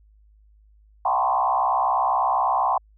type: tone with frequency modulation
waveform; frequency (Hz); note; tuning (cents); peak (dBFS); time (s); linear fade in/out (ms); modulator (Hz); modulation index
sine; 900; A5; +39; -18; 1.05-2.78; 5; 64; 3.1
effects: added 52 Hz sine -52 dBFS peak until 2.97 s